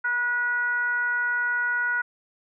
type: tone with frequency modulation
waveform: sine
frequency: 1458 Hz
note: F#6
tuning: 26 cents flat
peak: -22 dBFS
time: 0.04-2.02 s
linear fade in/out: 10 ms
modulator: 491 Hz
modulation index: 0.49
effects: none